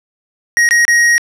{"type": "tone with dropouts", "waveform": "square", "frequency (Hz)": 1884, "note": "A#6", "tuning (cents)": 18, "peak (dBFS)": -8, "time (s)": [0.57, 1.18], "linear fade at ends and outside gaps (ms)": 0, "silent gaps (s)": [[0.689, 0.709], [0.851, 0.88]], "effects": ["low-pass 9000 Hz 12 dB/octave"]}